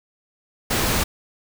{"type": "noise", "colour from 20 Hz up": "pink", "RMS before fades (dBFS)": -21, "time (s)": [0.7, 1.04], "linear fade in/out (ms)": 10, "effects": []}